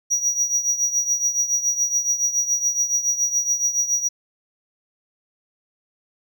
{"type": "tone with tremolo", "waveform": "triangle", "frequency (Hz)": 5780, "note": "F#8", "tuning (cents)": -41, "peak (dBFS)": -14, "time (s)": [0.1, 4.09], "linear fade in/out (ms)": 20, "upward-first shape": "triangle", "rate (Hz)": 7.1, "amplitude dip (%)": 80, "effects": []}